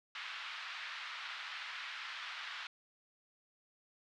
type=band-pass noise; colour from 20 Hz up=pink; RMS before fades=-45 dBFS; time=0.15-2.67 s; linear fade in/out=2 ms; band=1200 to 3900 Hz; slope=24 dB/octave; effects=none